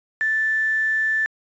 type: tone with quantisation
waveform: sine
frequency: 1760 Hz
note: A6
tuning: in tune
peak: -18 dBFS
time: 0.21-1.26 s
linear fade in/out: 0 ms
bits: 7
effects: resampled to 16000 Hz